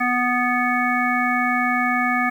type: harmonic tone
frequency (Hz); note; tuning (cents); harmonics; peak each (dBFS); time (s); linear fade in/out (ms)
246.9; B3; 0; 1 / 3 / 5 / 7 / 9; -24 / -24 / -24 / -24 / -24; 0-2.3; 10
effects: 8-bit